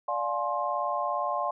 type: chord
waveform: sine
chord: D half-diminished seventh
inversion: none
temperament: just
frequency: 587.3 / 704.8 / 845.8 / 1057.2 Hz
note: D5 / F5 / Ab5 / C6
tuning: 0 / +16 / +31 / +18 cents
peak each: -33 / -32 / -34 / -30 dBFS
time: 0.08-1.51 s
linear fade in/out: 5 ms
effects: none